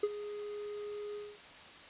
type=tone with ADSR envelope; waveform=triangle; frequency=415.3 Hz; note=G#4; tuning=in tune; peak=-23 dBFS; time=0.03-1.39 s; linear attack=5 ms; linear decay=42 ms; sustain=-14 dB; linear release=240 ms; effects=white hiss -52 dBFS RMS until 1.89 s + resampled to 8000 Hz